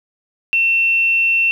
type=tone with quantisation; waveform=sine; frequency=2700 Hz; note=E7; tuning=41 cents sharp; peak=-12 dBFS; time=0.53-1.51 s; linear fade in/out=0 ms; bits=7; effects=none

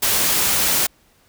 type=noise; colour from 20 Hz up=white; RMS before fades=-18 dBFS; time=0.02-0.87 s; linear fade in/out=10 ms; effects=pink hiss -57 dBFS RMS until 1.28 s

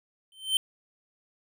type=tone with exponential growth; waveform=square; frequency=3100 Hz; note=G7; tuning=20 cents flat; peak=-19 dBFS; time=0.32-0.57 s; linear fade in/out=1 ms; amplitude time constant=54 ms; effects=none

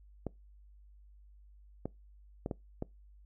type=clicks; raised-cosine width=2 ms; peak=-22 dBFS; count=5; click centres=0.267 / 1.856 / 2.461 / 2.512 / 2.824 s; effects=noise-tail reverb RT60 0.2 s tail -23 dB re dry + added 50 Hz sine -55 dBFS peak until 3.25 s

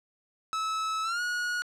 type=tone with pitch glide; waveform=45% pulse; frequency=1300 to 1450.8 Hz; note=E6 to F#6; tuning=-24 to -34 cents; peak=-28 dBFS; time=0.53-1.62 s; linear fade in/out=0 ms; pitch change=+190 cents; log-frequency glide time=1.03-1.21 s; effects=low-pass 7000 Hz 12 dB/octave + 10-bit

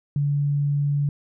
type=tone; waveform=sine; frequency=143.7 Hz; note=D3; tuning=37 cents flat; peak=-19 dBFS; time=0.16-1.09 s; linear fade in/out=2 ms; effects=none

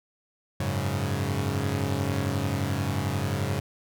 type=chord; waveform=sawtooth; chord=F# suspended second; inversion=none; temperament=equal; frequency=92.5 / 103.83 / 138.59 Hz; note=F#2 / G#2 / C#3; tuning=0 / 0 / 0 cents; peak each=-26 dBFS; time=0.6-3.6 s; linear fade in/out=5 ms; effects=none

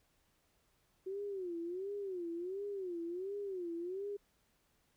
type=tone with vibrato; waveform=sine; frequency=370 Hz; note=F#4; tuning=in tune; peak=-38 dBFS; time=1.06-4.17 s; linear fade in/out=10 ms; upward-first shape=sine; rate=1.4 Hz; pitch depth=170 cents each way; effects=pink hiss -75 dBFS RMS until 4.96 s

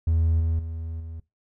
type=tone with level steps; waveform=triangle; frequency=81.6 Hz; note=E2; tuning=17 cents flat; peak=-16 / -19 / -28 / -32 dBFS; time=0.07-1.2 s; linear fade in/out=5 ms; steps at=0.4 / 0.59 / 1 s; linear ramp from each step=2 ms; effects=noise-tail reverb RT60 0.2 s tail -20 dB re dry + tanh soft clip ceiling -12 dBFS

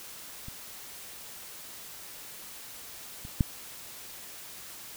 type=clicks; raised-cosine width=5 ms; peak=-29 / -30 / -10 dBFS; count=3; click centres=0.484 / 3.251 / 3.408 s; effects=white hiss -45 dBFS RMS until 4.96 s

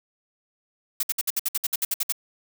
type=noise bursts; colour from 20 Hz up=blue; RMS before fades=-24 dBFS; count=13; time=1-2.123 s; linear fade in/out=5 ms; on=31 ms; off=60 ms; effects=none

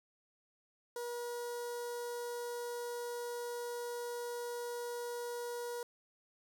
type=tone with notch filter; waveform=sawtooth; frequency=480 Hz; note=B4; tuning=49 cents flat; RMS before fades=-41 dBFS; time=0.96-5.83 s; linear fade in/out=2 ms; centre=2500 Hz; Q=0.74; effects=none

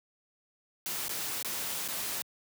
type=noise with dropouts; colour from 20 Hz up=white; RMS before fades=-35 dBFS; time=0.86-2.22 s; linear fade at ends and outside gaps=0 ms; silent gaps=1.082-1.093 / 1.426-1.447 / 1.878-1.886 s; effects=high-pass 100 Hz 12 dB/octave

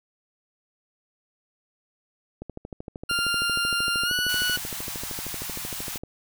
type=click train; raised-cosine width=2 ms; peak=-22 dBFS; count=48; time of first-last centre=2.42-6.035 s; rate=13 Hz
type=tone with pitch glide; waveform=20% pulse; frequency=1396.9 to 1473.1 Hz; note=F6 to F#6; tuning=0 to -8 cents; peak=-18 dBFS; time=3.09-4.57 s; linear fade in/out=10 ms; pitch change=+92 cents; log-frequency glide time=4.04-4.13 s
type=band-stop noise; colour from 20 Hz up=white; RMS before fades=-34 dBFS; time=4.29-5.98 s; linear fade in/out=5 ms; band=200 to 650 Hz; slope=48 dB/octave
effects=none

